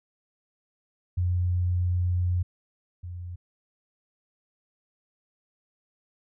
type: tone pair in turn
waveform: sine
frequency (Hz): 89.2 / 88.33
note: F2 / F2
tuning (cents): +37 / +20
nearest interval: unison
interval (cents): 17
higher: first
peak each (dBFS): -22 / -34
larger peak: first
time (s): 1.17-2.43 / 3.03-3.36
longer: first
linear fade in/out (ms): 10
effects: none